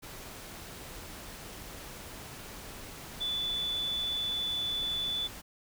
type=tone in noise; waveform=sine; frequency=3476 Hz; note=A7; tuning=22 cents flat; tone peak=-30 dBFS; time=3.2-5.28 s; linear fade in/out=20 ms; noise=pink; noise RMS=-45 dBFS; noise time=0.02-5.42 s; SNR=+12 dB; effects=none